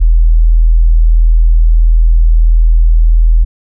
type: tone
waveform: sine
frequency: 40.76 Hz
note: E1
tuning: 19 cents flat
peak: -3 dBFS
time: 0-3.45 s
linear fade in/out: 20 ms
effects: none